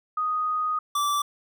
sine / square tone pair in turn, 1244.5 / 1163.8 Hz, D#6 / D6, 0 / -16 cents, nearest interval minor second, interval 116 cents, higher first, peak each -23 dBFS, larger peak neither, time 0.17-0.79 / 0.95-1.22 s, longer first, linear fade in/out 5 ms, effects none

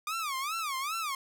sawtooth tone with vibrato, 1190 Hz, D6, 22 cents sharp, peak -28 dBFS, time 0.07-1.15 s, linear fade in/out 2 ms, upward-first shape sine, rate 2.5 Hz, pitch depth 220 cents each way, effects none

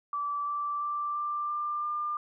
sine tone with pitch steps, 1159 / 1167.1 / 1175.2 / 1183.4 / 1191.6 / 1199.9 Hz, D6 / D6 / D6 / D6 / D6 / D6, -23 / -11 / +1 / +13 / +25 / +37 cents, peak -29 dBFS, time 0.13-2.17 s, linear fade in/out 2 ms, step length 340 ms, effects none

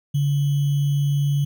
sine tone with sample-and-hold, 142.6 Hz, C#3, 49 cents sharp, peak -17 dBFS, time 0.14-1.45 s, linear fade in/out 10 ms, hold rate 3150 Hz, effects none

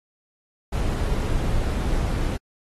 brown noise, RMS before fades -23 dBFS, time 0.72-2.37 s, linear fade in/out 10 ms, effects AAC 32 kbps

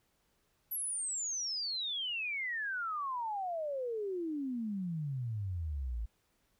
sine exponential sweep, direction down, 11840 to 53 Hz, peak -34 dBFS, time 0.71-6.06 s, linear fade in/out 10 ms, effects pink hiss -75 dBFS RMS until 6.59 s

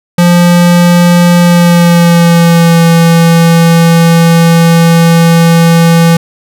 square tone with pitch glide, 174.5 to 167.1 Hz, F3 to E3, -1 to +24 cents, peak -3 dBFS, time 0.18-6.17 s, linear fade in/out 5 ms, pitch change -75 cents, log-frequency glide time 1.4-2.84 s, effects none

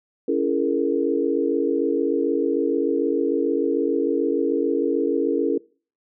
sine chord, A# half-diminished seventh, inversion first, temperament just, 279.7 / 335.6 / 419.5 / 466.2 Hz, C#4 / E4 / G#4 / A#4, +16 / +31 / +17 / 0 cents, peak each -24 dBFS, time 0.28-5.58 s, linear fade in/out 5 ms, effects noise-tail reverb RT60 0.4 s tail -23 dB re dry

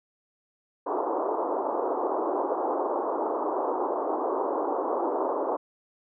pink band-pass noise, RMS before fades -28 dBFS, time 0.86-5.57 s, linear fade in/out 10 ms, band 310 to 1100 Hz, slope 48 dB/octave, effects none

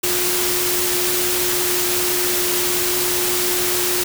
sine tone in noise, 358.4 Hz, F4, 45 cents sharp, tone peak -24 dBFS, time 0.03-4.04 s, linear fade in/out 10 ms, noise white, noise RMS -20 dBFS, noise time 0.03-4.04 s, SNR -7 dB, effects none

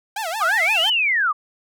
sawtooth tone with vibrato, 758 Hz, F#5, 42 cents sharp, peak -20 dBFS, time 0.16-0.9 s, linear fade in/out 5 ms, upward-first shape sine, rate 5.8 Hz, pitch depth 290 cents each way
sine linear two-way sweep, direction up then down, 1120 to 3164 to 1120 Hz, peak -16 dBFS, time 0.4-1.33 s, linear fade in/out 20 ms, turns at 0.87 s
effects none

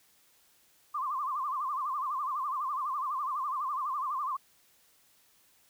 sine tone with vibrato, 1115 Hz, C#6, 10 cents sharp, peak -30 dBFS, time 0.94-4.37 s, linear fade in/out 10 ms, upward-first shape sine, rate 12 Hz, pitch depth 150 cents each way, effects white hiss -65 dBFS RMS until 5.69 s

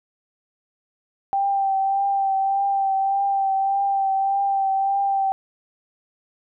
sine tone with vibrato, 784 Hz, G5, in tune, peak -18 dBFS, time 1.33-5.32 s, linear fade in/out 0 ms, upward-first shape triangle, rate 1.7 Hz, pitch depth 27 cents each way, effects none

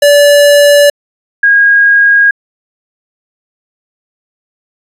square / sine tone pair in turn, 578 / 1634.8 Hz, D5 / G#6, -28 / -28 cents, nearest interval octave + tritone, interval 1800 cents, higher second, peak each -3 dBFS, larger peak neither, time 0.02-0.9 / 1.43-2.31 s, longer neither, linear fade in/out 5 ms, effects resampled to 32000 Hz

